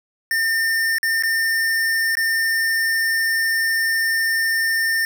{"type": "tone with dropouts", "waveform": "square", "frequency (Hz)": 1808, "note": "A6", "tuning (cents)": 47, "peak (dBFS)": -18, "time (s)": [0.31, 5.05], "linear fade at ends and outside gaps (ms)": 1, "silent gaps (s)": [[0.984, 1.03], [1.225, 1.235], [2.153, 2.17]], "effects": []}